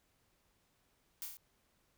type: noise with echo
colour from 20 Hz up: blue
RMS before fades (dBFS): -42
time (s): 1.22-1.25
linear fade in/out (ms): 0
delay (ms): 30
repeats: 4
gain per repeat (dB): -3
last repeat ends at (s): 1.37
effects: pink hiss -75 dBFS RMS until 1.97 s